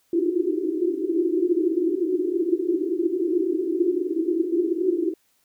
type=band-pass noise; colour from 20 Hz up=white; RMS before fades=-23 dBFS; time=0.13-5.14 s; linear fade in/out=2 ms; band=320 to 370 Hz; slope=96 dB/octave; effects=white hiss -66 dBFS RMS until 5.44 s